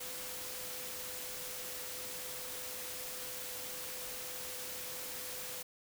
sine tone in noise, 503 Hz, B4, 32 cents sharp, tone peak -52 dBFS, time 0-5.63 s, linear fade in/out 10 ms, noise white, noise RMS -43 dBFS, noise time 0-5.63 s, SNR -12 dB, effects none

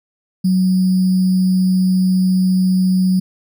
sine tone with sample-and-hold, 185.5 Hz, F#3, 5 cents sharp, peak -11 dBFS, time 0.44-3.2 s, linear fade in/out 10 ms, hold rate 4900 Hz, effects none

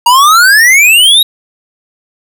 square exponential sweep, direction up, 932.3 to 3859 Hz, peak -3 dBFS, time 0.06-1.23 s, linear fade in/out 5 ms, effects none

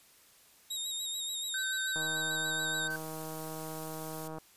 25% pulse tone with vibrato, 3762 Hz, A#7, 15 cents sharp, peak -30 dBFS, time 0.7-2.88 s, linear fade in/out 10 ms, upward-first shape sine, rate 6.9 Hz, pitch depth 45 cents each way
triangle tone, 1538 Hz, G6, 33 cents flat, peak -32 dBFS, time 1.54-2.96 s, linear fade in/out 2 ms
click train, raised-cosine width 1 ms, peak -29 dBFS, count 384, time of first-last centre 1.96-4.384 s, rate 158 Hz
blue noise, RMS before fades -45 dBFS, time 2.9-4.28 s, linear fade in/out 5 ms
effects white hiss -61 dBFS RMS until 4.56 s + resampled to 32000 Hz

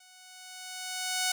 5% pulse tone with level ramp, 740 Hz, F#5, in tune, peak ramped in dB -44 to -14 dBFS, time 0-1.32 s, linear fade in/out 5 ms, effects none

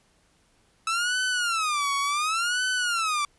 sawtooth tone with vibrato, 1300 Hz, E6, 24 cents flat, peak -20 dBFS, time 0.87-3.25 s, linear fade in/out 2 ms, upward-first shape sine, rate 0.69 Hz, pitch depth 260 cents each way, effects pink hiss -64 dBFS RMS until 3.38 s + resampled to 24000 Hz

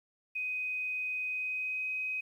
sine tone with pitch glide, 2506 to 2521 Hz, D#7 to D#7, +12 to +22 cents, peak -32 dBFS, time 0.35-2.21 s, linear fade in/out 10 ms, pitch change +10 cents, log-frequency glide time 1.28-1.88 s, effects 11-bit

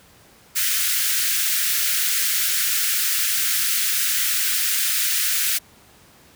white high-pass noise, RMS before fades -21 dBFS, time 0.55-5.59 s, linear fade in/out 20 ms, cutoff 1400 Hz, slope 48 dB/octave, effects pink hiss -51 dBFS RMS until 6.35 s + high-pass 60 Hz 12 dB/octave

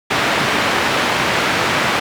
white band-pass noise, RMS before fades -17 dBFS, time 0.1-2 s, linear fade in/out 10 ms, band 110 to 2200 Hz, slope 12 dB/octave, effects none

